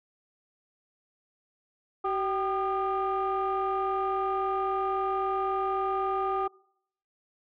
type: tone cluster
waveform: sine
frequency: 381.7 / 777 / 1216 Hz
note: G4 / G5 / D#6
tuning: -46 / -16 / -40 cents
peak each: -29 dBFS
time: 2.04-6.48 s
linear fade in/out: 10 ms
effects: noise-tail reverb RT60 0.7 s tail -25 dB re dry + tanh soft clip ceiling -21 dBFS